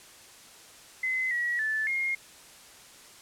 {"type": "tone with pitch steps", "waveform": "sine", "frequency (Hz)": [2042, 1921, 1749, 2137], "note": ["C7", "B6", "A6", "C7"], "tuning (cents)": [-43, -48, -11, 36], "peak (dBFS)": -26, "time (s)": [1.03, 2.15], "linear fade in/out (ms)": 5, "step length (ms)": 280, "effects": ["white hiss -51 dBFS RMS until 3.21 s", "low-pass 10000 Hz 12 dB/octave"]}